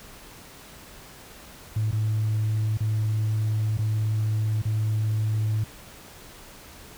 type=tone with dropouts; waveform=sine; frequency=108.2 Hz; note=A2; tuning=29 cents flat; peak=-20 dBFS; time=1.76-5.64 s; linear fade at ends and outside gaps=5 ms; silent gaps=1.912-1.927 / 2.773-2.805 / 3.773-3.788 / 4.619-4.653 s; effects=tanh soft clip ceiling -19 dBFS + pink hiss -46 dBFS RMS until 6.97 s